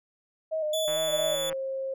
sine tone with vibrato, 622 Hz, D#5, 1 cent flat, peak -26 dBFS, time 0.51-1.36 s, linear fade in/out 20 ms, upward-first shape square, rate 4.4 Hz, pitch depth 36 cents each way
sawtooth tone, 3450 Hz, A7, 35 cents flat, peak -27 dBFS, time 0.73-1.5 s, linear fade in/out 5 ms
click train, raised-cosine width 0.5 ms, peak -25 dBFS, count 106, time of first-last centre 0.88-1.528 s, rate 162 Hz
sine tone with pitch glide, 593 to 534.4 Hz, D5 to C5, +17 to +36 cents, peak -29 dBFS, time 1.1-1.94 s, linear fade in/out 5 ms, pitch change -181 cents, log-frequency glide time 1.23-1.46 s
effects none

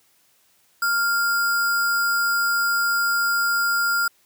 sine tone with sample-and-hold, 1396.9 Hz, F6, in tune, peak -18 dBFS, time 0.82-4.08 s, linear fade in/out 5 ms, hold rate 6300 Hz, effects white hiss -61 dBFS RMS until 4.25 s + high-pass 60 Hz 12 dB/octave

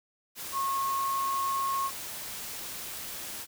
sine tone in noise, 1089 Hz, C#6, 31 cents flat, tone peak -27 dBFS, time 0.52-1.91 s, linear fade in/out 50 ms, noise white, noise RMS -39 dBFS, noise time 0.35-3.47 s, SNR +9 dB, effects none

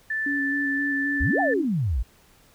sine tone, 1760 Hz, A6, in tune, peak -24 dBFS, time 0.1-1.54 s, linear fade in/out 5 ms
sine tone with vibrato, 280 Hz, C#4, 18 cents sharp, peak -26 dBFS, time 0.26-1.65 s, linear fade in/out 5 ms, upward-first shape square, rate 3.8 Hz, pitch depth 18 cents each way
sine exponential two-way sweep, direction up then down, 49.81 to 816 to 49.81 Hz, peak -21 dBFS, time 1.2-2.03 s, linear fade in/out 10 ms, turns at 1.4 s
effects pink hiss -57 dBFS RMS until 2.54 s

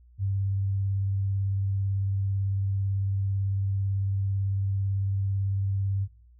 sine tone with vibrato, 98 Hz, G2, in tune, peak -24 dBFS, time 0.18-6.08 s, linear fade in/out 50 ms, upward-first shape sine, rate 18 Hz, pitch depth 17 cents each way, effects noise-tail reverb RT60 0.4 s tail -20 dB re dry + added 60 Hz sine -52 dBFS peak until 6.39 s

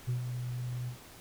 sine tone with ADSR envelope, 123.47 Hz, B2, in tune, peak -25 dBFS, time 0.07-0.97 s, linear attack 23 ms, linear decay 110 ms, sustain -8 dB, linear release 93 ms, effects tanh soft clip ceiling -27 dBFS + pink hiss -52 dBFS RMS until 1.2 s

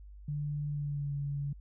sine tone with pitch glide, 146.83 to 141.99 Hz, D3 to C#3, 0 to +42 cents, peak -32 dBFS, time 0.28-1.53 s, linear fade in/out 5 ms, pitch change -58 cents, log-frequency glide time 0.68-1.12 s, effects added 50 Hz sine -47 dBFS peak until 1.6 s

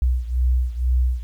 sine beating tone pair, 61.74 / 63.84 Hz, B1 / C2, 0 / -42 cents, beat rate 2.1 Hz, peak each -18 / -21 dBFS, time 0.02-1.23 s, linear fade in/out 0 ms, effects tanh soft clip ceiling -10 dBFS + 9-bit

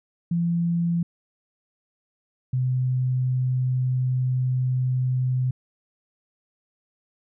sine tone pair in turn, 170.5 / 127.73 Hz, F3 / C3, -41 / -41 cents, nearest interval perfect fourth, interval 500 cents, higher first, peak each -20 dBFS, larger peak neither, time 0.31-1.03 / 2.53-5.51 s, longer second, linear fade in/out 5 ms, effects none

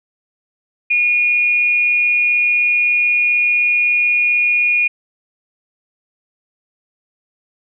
sine tone with amplitude modulation, 2441 Hz, D#7, 34 cents flat, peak -10 dBFS, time 0.9-4.88 s, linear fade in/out 10 ms, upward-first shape sine, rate 275 Hz, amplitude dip 35%, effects none

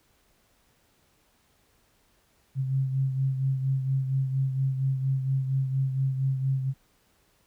sine beating tone pair, 133.3 / 137.6 Hz, C3 / C#3, +33 / -12 cents, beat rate 4.3 Hz, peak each -24 / -33 dBFS, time 2.55-6.74 s, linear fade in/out 50 ms, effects pink hiss -66 dBFS RMS until 7.46 s

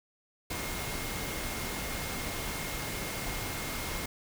sine tone in noise, 2139 Hz, C7, 38 cents sharp, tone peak -44 dBFS, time 0.5-4.06 s, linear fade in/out 5 ms, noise pink, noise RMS -36 dBFS, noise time 0.5-4.06 s, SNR -11 dB, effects none

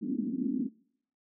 pink band-pass noise, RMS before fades -32 dBFS, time 0.01-0.69 s, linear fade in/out 20 ms, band 220 to 290 Hz, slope 48 dB/octave, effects noise-tail reverb RT60 0.7 s tail -25 dB re dry

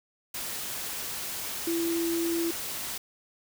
sine tone in noise, 335.7 Hz, E4, 32 cents sharp, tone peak -26 dBFS, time 1.67-2.51 s, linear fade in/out 5 ms, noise white, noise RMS -35 dBFS, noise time 0.34-2.98 s, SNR +6 dB, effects none

